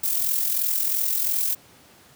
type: noise with amplitude modulation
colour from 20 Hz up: violet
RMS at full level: -21 dBFS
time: 0.03-1.55 s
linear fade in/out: 10 ms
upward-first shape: sine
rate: 42.9 Hz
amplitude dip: 55%
effects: pink hiss -52 dBFS RMS until 2.15 s + high-pass 100 Hz 12 dB/octave